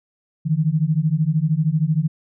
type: beating tone pair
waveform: sine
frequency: 150 / 163 Hz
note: D3 / E3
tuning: +37 / -19 cents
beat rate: 13 Hz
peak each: -19 dBFS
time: 0.45-2.08 s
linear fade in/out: 20 ms
effects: none